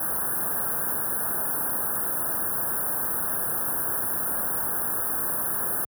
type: band-stop noise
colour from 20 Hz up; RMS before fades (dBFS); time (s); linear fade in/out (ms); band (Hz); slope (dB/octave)
white; -27; 0-5.85; 5; 1700 to 9600; 96
effects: high-pass 80 Hz 12 dB/octave

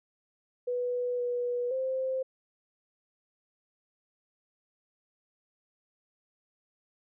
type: tone with pitch steps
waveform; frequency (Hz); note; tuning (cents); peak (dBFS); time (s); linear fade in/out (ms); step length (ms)
sine; 492.1 / 487.5 / 523; B4 / B4 / C5; -6 / -23 / -1; -28; 0.67-2.23; 10; 520
effects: none

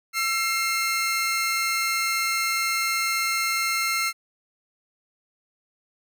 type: tone pair together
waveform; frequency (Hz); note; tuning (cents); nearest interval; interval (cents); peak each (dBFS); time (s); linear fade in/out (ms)
sawtooth; 1342 / 2127; E6 / C7; +31 / +28; minor sixth; 797; -23 / -21; 0.13-4.13; 50
effects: none

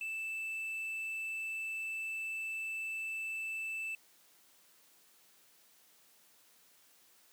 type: tone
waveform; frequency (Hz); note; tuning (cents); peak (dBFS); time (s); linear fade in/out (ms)
triangle; 2642; E7; +3; -35; 0.01-3.95; 2
effects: white hiss -65 dBFS RMS until 7.32 s + high-pass 150 Hz 12 dB/octave

